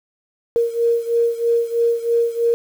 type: beating tone pair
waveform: sine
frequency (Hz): 466.2 / 469.3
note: A#4 / A#4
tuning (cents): 0 / +12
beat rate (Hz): 3.1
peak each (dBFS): -17 / -20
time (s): 0.56-2.54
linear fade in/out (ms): 0
effects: 7-bit